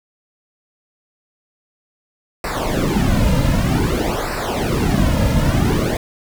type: noise with flanger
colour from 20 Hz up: brown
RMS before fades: -17 dBFS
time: 2.44-5.97 s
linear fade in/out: 2 ms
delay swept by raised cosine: 0.3 to 2.7 ms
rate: 0.53 Hz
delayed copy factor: -0.85
effects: none